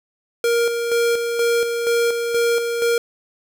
square tone with tremolo, 469.1 Hz, A#4, 11 cents sharp, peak -16 dBFS, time 0.44-2.98 s, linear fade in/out 2 ms, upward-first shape square, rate 2.1 Hz, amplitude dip 45%, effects none

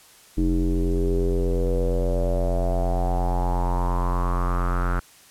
square tone with low-pass filter sweep, 44.26 Hz, F1, 24 cents sharp, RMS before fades -22 dBFS, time 0.37-5 s, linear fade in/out 10 ms, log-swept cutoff 310 to 1400 Hz, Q 6.4, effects white hiss -51 dBFS RMS until 5.3 s + low-pass 12000 Hz 12 dB/octave

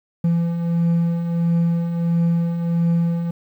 triangle beating tone pair, 167.8 / 169.3 Hz, E3 / E3, +31 / +46 cents, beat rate 1.5 Hz, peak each -24 / -15 dBFS, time 0.24-3.31 s, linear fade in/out 5 ms, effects 9-bit

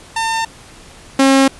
sawtooth tone pair in turn, 902 / 270.1 Hz, A5 / C#4, +43 / -45 cents, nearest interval octave + major sixth, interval 2088 cents, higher first, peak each -12 / -4 dBFS, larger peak second, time 0.16-0.45 / 1.19-1.48 s, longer neither, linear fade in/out 5 ms, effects pink hiss -40 dBFS RMS until 1.59 s + resampled to 24000 Hz

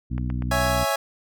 harmonic tone, 61.74 Hz, B1, in tune, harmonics 1 / 2 / 3 / 4 / 5, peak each -27 / -28 / -34 / -33 / -40 dBFS, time 0.1-0.85 s, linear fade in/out 20 ms
click train, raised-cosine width 0.5 ms, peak -22 dBFS, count 5, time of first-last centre 0.18-0.665 s, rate 8.25 Hz
25% pulse chord, C# minor, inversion none, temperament equal, 554.4 / 659.3 / 830.6 Hz, C#5 / E5 / G#5, 0 / 0 / 0 cents, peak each -22 dBFS, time 0.51-0.96 s, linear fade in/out 5 ms
effects none

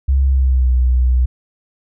sine tone with pitch glide, 67.4 to 62.52 Hz, C#2 to B1, -48 to +22 cents, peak -10 dBFS, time 0.08-1.26 s, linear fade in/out 10 ms, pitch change -130 cents, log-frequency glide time 0.25-0.72 s, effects none

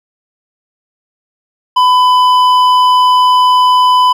sine tone with hard clipping, 1002 Hz, B5, 25 cents sharp, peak -7 dBFS, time 1.76-4.13 s, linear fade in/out 10 ms, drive 8 dB, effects none

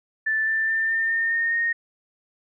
sine tone with pitch steps, 1760 / 1775.3 / 1790.8 / 1806.3 / 1822.1 / 1837.9 / 1853.9 Hz, A6 / A6 / A6 / A6 / A#6 / A#6 / A#6, 0 / +15 / +30 / +45 / -40 / -25 / -10 cents, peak -20 dBFS, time 0.26-1.73 s, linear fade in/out 10 ms, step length 210 ms, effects none

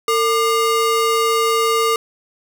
square ring-modulated tone, 826 Hz, G#5, 10 cents flat, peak -12 dBFS, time 0.08-1.96 s, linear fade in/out 2 ms, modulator 373 Hz, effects none

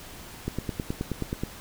click train, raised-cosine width 3 ms, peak -15 dBFS, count 10, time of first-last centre 0.48-1.435 s, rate 9.42 Hz, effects pink hiss -44 dBFS RMS until 1.6 s

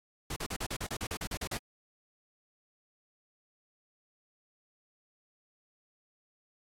pink noise bursts, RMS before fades -36 dBFS, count 13, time 0.3-1.575 s, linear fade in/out 5 ms, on 63 ms, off 38 ms, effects low-pass 12000 Hz 12 dB/octave + AAC 64 kbps

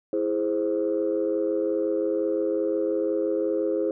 sine chord, E augmented, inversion none, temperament equal, 329.6 / 415.3 / 523.3 Hz, E4 / G#4 / B#4, 0 / 0 / 0 cents, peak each -26 dBFS, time 0.13-3.91 s, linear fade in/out 2 ms, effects tanh soft clip ceiling -15 dBFS

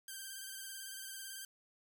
5% pulse tone with vibrato, 1568 Hz, G6, in tune, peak -34 dBFS, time 0.08-1.45 s, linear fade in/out 2 ms, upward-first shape square, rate 18 Hz, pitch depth 29 cents each way, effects none

